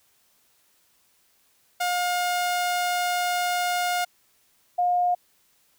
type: tone pair in turn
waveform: sawtooth / sine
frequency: 713 / 713 Hz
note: F5 / F5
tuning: +36 / +36 cents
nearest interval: unison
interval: 0 cents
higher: neither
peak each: -19 dBFS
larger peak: neither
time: 1.8-4.05 / 4.78-5.15 s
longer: first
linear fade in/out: 10 ms
effects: white hiss -64 dBFS RMS until 5.78 s